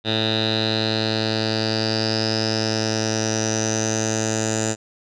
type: tone with low-pass filter sweep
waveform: 10% pulse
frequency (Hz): 110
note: A2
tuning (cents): 0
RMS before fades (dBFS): -22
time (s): 0.04-4.76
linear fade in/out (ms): 50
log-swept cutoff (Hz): 3700 to 7000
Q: 9.8
effects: none